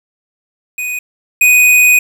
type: tone pair in turn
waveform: square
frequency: 2489 / 2489 Hz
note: D#7 / D#7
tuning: 0 / 0 cents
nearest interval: unison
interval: 0 cents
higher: neither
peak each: -18 / -6 dBFS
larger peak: second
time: 0.78-0.99 / 1.41-1.99 s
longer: second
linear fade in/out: 5 ms
effects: 7-bit